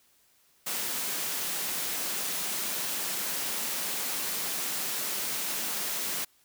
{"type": "high-pass noise", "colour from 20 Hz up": "white", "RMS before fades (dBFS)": -32, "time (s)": [0.66, 6.25], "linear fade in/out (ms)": 10, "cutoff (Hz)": 140, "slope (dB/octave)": 48, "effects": ["white hiss -65 dBFS RMS until 6.44 s"]}